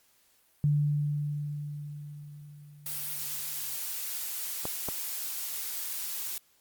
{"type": "tone with exponential decay", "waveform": "sine", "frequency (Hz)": 146.83, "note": "D3", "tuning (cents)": 0, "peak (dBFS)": -21, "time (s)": [0.64, 3.77], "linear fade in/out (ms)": 0, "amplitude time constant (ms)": 680}
{"type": "noise", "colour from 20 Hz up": "blue", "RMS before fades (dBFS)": -35, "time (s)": [2.86, 6.38], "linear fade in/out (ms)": 2}
{"type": "clicks", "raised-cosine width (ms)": 1, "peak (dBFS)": -19, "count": 2, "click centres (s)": [4.654, 4.887]}
{"effects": ["white hiss -66 dBFS RMS until 6.6 s", "Opus 48 kbps"]}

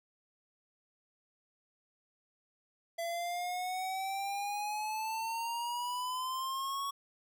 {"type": "exponential sweep", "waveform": "square", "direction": "up", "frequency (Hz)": [671, 1119], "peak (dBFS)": -35, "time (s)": [2.98, 6.91], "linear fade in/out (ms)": 10, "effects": []}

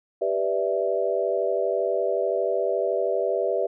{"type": "chord", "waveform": "sine", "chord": "E minor seventh", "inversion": "first", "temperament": "equal", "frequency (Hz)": [392, 493.9, 587.3, 659.3], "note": ["G4", "B4", "D5", "E5"], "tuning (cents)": [0, 0, 0, 0], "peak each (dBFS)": -27, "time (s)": [0.21, 3.67], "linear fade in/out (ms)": 10, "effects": []}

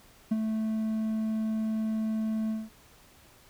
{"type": "tone with ADSR envelope", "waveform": "triangle", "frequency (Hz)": 219.3, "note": "A3", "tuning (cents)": -6, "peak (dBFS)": -19, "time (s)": [0.31, 2.7], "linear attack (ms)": 9, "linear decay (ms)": 28, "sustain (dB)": -6, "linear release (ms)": 200, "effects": ["pink hiss -57 dBFS RMS until 3.49 s"]}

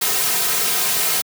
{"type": "noise with comb filter", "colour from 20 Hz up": "white", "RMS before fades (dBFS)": -19, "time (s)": [0.01, 1.22], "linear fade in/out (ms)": 10, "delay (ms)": 3.5, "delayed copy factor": -0.95, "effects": ["high-pass 200 Hz 12 dB/octave"]}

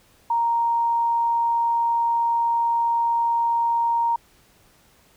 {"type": "tone", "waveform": "sine", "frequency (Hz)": 932.3, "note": "A#5", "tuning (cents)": 0, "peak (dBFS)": -18, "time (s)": [0.3, 4.16], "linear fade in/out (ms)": 5, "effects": ["pink hiss -57 dBFS RMS until 5.16 s"]}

